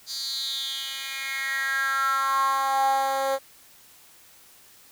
10% pulse tone with high-pass filter sweep, 270.4 Hz, C#4, 43 cents flat, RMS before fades -26 dBFS, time 0.06-3.39 s, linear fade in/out 50 ms, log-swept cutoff 5000 to 570 Hz, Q 6.2, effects white hiss -53 dBFS RMS until 4.91 s

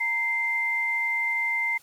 sine tone pair together, 930 / 2088 Hz, A#5 / C7, -4 / -4 cents, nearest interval octave + major second, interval 1400 cents, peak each -33 / -23 dBFS, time 0-1.78 s, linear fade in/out 10 ms, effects white hiss -56 dBFS RMS until 1.82 s + MP3 64 kbps

